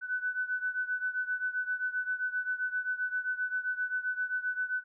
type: beating tone pair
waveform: sine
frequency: 1497 / 1504.6 Hz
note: F#6 / F#6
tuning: +20 / +29 cents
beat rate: 7.6 Hz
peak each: -32 / -35 dBFS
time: 0.01-4.84 s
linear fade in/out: 50 ms
effects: none